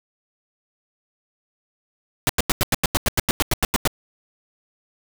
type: noise bursts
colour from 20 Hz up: pink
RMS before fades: -18 dBFS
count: 15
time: 2.27-3.875 s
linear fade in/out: 0 ms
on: 23 ms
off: 90 ms
effects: none